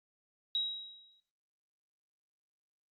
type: tone with exponential decay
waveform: sine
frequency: 3834 Hz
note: A#7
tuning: 48 cents sharp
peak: -28 dBFS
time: 0.55-1.2 s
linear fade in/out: 1 ms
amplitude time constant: 140 ms
effects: noise-tail reverb RT60 0.4 s tail -20 dB re dry + Opus 48 kbps